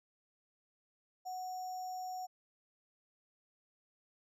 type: tone with sample-and-hold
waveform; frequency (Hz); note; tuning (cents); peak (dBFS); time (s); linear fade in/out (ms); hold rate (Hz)
sine; 740; F#5; 0; -39; 1.25-2.27; 20; 6300
effects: low-pass 11000 Hz 12 dB/octave